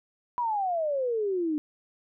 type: exponential sweep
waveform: sine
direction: down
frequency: 996 to 293.7 Hz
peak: -25 dBFS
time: 0.38-1.58 s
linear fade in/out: 0 ms
effects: none